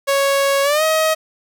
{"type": "tone with pitch glide", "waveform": "sawtooth", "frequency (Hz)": [554, 632.7], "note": ["C#5", "D#5"], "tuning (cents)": [-1, 29], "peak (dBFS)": -10, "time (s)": [0.07, 1.15], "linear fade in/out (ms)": 20, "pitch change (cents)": 230, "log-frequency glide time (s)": [0.63, 0.83], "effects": []}